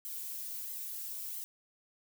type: noise with flanger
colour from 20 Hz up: violet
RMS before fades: -41 dBFS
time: 0.05-1.44 s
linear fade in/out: 0 ms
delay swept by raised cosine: 0.95 to 3.85 ms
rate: 1.5 Hz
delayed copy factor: +0.75
effects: none